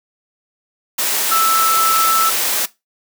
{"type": "tone in noise", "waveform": "sine", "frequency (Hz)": 1318.5, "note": "E6", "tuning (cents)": 0, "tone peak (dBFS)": -13, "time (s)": [1.31, 2.3], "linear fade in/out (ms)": 10, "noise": "white", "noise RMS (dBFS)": -18, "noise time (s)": [0.98, 2.66], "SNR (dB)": 2, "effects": ["noise-tail reverb RT60 0.2 s tail -18 dB re dry", "high-pass 300 Hz 12 dB/octave"]}